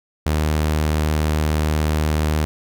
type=tone; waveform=sawtooth; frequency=76.8 Hz; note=D#2; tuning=22 cents flat; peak=-13 dBFS; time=0.26-2.45 s; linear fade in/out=0 ms; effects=none